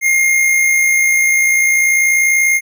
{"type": "tone with amplitude modulation", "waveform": "square", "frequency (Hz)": 2127, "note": "C7", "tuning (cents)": 28, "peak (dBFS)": -9, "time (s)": [0.01, 2.61], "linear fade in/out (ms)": 50, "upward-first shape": "sine", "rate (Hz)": 60.3, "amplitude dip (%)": 35, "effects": []}